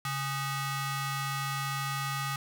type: ring-modulated tone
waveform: sawtooth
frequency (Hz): 687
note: F5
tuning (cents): -29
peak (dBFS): -24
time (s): 0.05-2.36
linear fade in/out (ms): 2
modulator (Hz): 549
effects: none